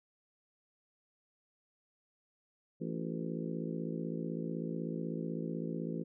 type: harmonic tone with a mistuned harmonic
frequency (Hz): 56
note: A1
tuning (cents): +31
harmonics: 3 / 4 / 5 / 6 / 7 / 8 / 9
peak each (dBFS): -39 / -41 / -43 / -45 / -46 / -47 / -48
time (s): 2.8-6.04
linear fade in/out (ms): 20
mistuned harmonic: 7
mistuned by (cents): -69
effects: none